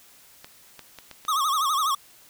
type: clicks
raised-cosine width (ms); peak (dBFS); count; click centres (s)
0.2; -23; 5; 0.445 / 0.793 / 0.987 / 1.113 / 1.251
type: tone with vibrato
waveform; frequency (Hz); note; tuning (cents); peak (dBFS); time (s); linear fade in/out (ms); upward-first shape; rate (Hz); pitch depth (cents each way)
square; 1174.7; D6; 0; -22; 1.28-1.95; 5; sine; 12; 150
effects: white hiss -53 dBFS RMS until 2.29 s